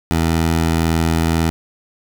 15% pulse tone, 81.9 Hz, E2, 11 cents flat, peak -8 dBFS, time 0.11-1.5 s, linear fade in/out 0 ms, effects none

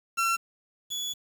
30% pulse tone pair in turn, 1354 / 3412 Hz, E6 / G#7, +46 / +46 cents, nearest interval octave + major third, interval 1600 cents, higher second, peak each -21 / -28 dBFS, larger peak first, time 0.17-0.37 / 0.9-1.14 s, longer second, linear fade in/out 20 ms, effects 8-bit

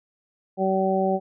harmonic tone, 190.7 Hz, G3, 47 cents flat, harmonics 1 / 2 / 3 / 4, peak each -25 / -25 / -25 / -25 dBFS, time 0.57-1.2 s, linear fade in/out 50 ms, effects none

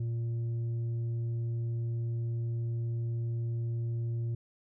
sine tone with tanh clipping, 116.54 Hz, A#2, in tune, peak -31 dBFS, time 0-4.35 s, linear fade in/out 5 ms, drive 4 dB, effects none

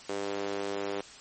sawtooth tone with high-pass filter, 100 Hz, G2, 35 cents sharp, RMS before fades -34 dBFS, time 0.09-1.01 s, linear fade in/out 5 ms, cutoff 400 Hz, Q 2.3, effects white hiss -49 dBFS RMS until 1.2 s + MP3 32 kbps

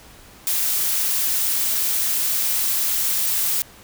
blue noise, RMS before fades -21 dBFS, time 0.47-3.62 s, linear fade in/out 0 ms, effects pink hiss -46 dBFS RMS until 3.83 s

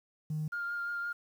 triangle tone, 154.2 Hz, D#3, 15 cents flat, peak -28 dBFS, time 0.3-0.48 s, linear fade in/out 5 ms
sine tone with vibrato, 1405 Hz, F6, 10 cents sharp, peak -32 dBFS, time 0.52-1.13 s, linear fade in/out 10 ms, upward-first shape triangle, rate 5.8 Hz, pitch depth 17 cents each way
effects tanh soft clip ceiling -29 dBFS + 10-bit

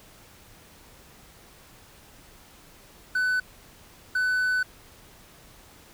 triangle tone bursts at uneven times, 1500 Hz, F#6, 23 cents sharp, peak -20 dBFS, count 2, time 3.15-3.4 / 4.15-4.63 s, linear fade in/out 5 ms, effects pink hiss -52 dBFS RMS until 5.93 s

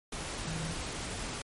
sine tone in noise, 161 Hz, E3, 41 cents flat, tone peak -35 dBFS, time 0.47-0.72 s, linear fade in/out 5 ms, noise pink, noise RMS -38 dBFS, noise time 0.12-1.42 s, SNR 0 dB, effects MP3 48 kbps

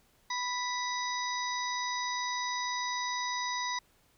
harmonic tone with a mistuned harmonic, 987.8 Hz, B5, in tune, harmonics 1 / 2 / 4 / 5 / 6, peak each -34 / -37 / -40 / -41 / -42 dBFS, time 0.3-3.79 s, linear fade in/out 5 ms, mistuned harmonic 4, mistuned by -59 cents, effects pink hiss -67 dBFS RMS until 4.17 s

